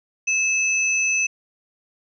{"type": "tone pair together", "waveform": "sine", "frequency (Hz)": [2602, 6054], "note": ["E7", "F#8"], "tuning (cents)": [-23, 39], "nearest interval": "octave + minor third", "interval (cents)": 1462, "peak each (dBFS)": [-19, -24], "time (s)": [0.27, 1.27], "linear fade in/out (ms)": 10, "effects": []}